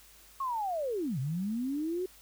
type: linear two-way sweep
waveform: sine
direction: down then up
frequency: 1108.7 to 123.47 to 376.9 Hz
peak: -30 dBFS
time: 0.4-2.06 s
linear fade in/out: 5 ms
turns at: 1.19 s
effects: added 50 Hz sine -63 dBFS peak until 2.21 s + white hiss -57 dBFS RMS until 2.21 s